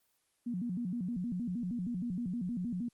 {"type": "tone with vibrato", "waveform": "sine", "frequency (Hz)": 207.5, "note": "G#3", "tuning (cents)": -1, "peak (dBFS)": -33, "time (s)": [0.46, 2.89], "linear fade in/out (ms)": 10, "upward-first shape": "square", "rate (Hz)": 6.4, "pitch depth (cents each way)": 250, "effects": ["white hiss -75 dBFS RMS until 2.93 s", "Opus 24 kbps"]}